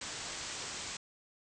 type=low-pass noise; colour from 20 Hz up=white; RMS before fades=-42 dBFS; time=0.01-0.97 s; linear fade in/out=5 ms; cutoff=8200 Hz; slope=96 dB/octave; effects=none